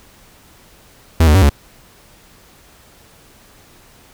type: tone with pitch steps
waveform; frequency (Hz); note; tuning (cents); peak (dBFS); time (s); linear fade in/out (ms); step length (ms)
45% pulse; 81.8 / 75.3 / 95.6 / 71.4; E2 / D2 / G2 / D2; -13 / +44 / -43 / -48; -7; 1.2-1.496; 5; 74
effects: pink hiss -47 dBFS RMS until 4.13 s